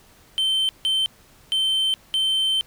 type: tone bursts at uneven times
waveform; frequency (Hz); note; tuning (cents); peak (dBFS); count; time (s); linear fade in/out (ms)
triangle; 3100; G7; -20; -17; 4; 0.38-0.69 / 0.85-1.06 / 1.52-1.94 / 2.14-2.61; 0
effects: pink hiss -53 dBFS RMS until 2.66 s